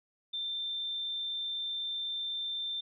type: tone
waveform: sine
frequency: 3572 Hz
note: A7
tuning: 25 cents sharp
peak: -33 dBFS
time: 0.33-2.81 s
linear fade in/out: 10 ms
effects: none